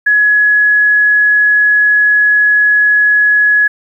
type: tone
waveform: sine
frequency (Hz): 1686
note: G#6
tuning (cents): +26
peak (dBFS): -6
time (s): 0.06-3.68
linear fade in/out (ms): 10
effects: 8-bit